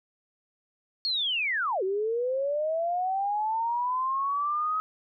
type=linear two-way sweep; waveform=sine; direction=down then up; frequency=4378 to 369.1 to 1274 Hz; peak=-25 dBFS; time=1.05-4.8 s; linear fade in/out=0 ms; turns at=1.83 s; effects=none